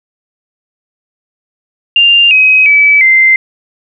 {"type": "tone with pitch steps", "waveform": "sine", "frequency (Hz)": [2794, 2533, 2296, 2081], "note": ["F7", "D#7", "D7", "C7"], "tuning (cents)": [0, 30, -40, -10], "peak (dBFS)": -3, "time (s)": [1.96, 3.36], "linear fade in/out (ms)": 2, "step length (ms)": 350, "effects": []}